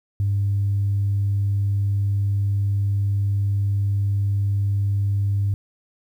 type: tone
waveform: sine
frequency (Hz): 100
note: G2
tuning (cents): +35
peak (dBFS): -17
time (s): 0.2-5.54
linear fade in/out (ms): 0
effects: tanh soft clip ceiling -14 dBFS + 9-bit